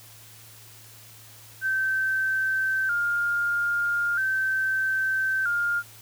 sine tone with vibrato, 1477 Hz, F#6, 3 cents flat, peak -22 dBFS, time 1.61-5.83 s, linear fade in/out 50 ms, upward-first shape square, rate 0.39 Hz, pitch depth 81 cents each way, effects added 110 Hz sine -52 dBFS peak until 6.01 s + white hiss -49 dBFS RMS until 6.01 s

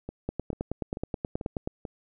two click trains, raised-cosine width 2 ms, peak -22 / -16 dBFS, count 5 / 14, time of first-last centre 0.09-1.852 / 0.29-1.674 s, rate 2.27 / 9.39 Hz, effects none

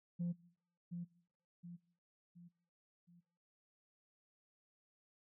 sine tone with echo, 173.6 Hz, F3, 10 cents flat, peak -34 dBFS, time 0.19-0.33 s, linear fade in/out 20 ms, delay 720 ms, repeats 4, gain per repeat -7 dB, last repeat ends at 3.21 s, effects noise-tail reverb RT60 0.7 s tail -23 dB re dry + tanh soft clip ceiling -34 dBFS

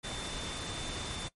sine tone in noise, 3556 Hz, A7, 18 cents sharp, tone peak -43 dBFS, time 0.03-1.29 s, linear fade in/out 20 ms, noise pink, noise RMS -39 dBFS, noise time 0.03-1.29 s, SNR -7 dB, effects noise-tail reverb RT60 0.1 s tail -18 dB re dry + MP3 48 kbps

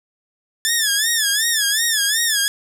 10% pulse tone with vibrato, 1743 Hz, A6, 17 cents flat, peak -7 dBFS, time 0.65-2.48 s, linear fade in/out 0 ms, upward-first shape sine, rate 2.7 Hz, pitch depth 130 cents each way, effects none

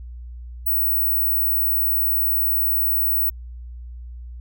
sine tone, 15880 Hz, B9, 8 cents sharp, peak -17 dBFS, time 0.66-3.3 s, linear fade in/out 10 ms, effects added 60 Hz sine -33 dBFS peak until 4.4 s

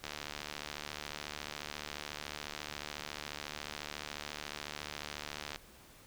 click train, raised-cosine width 0.2 ms, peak -22 dBFS, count 410, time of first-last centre 0.04-5.56 s, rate 74.1 Hz, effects pink hiss -58 dBFS RMS until 6.06 s

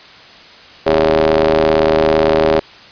sawtooth ring-modulated tone, 77.7 Hz, D#2, 2 cents flat, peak -3 dBFS, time 0.86-2.6 s, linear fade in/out 10 ms, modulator 481 Hz, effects white hiss -39 dBFS RMS until 2.91 s + resampled to 11025 Hz

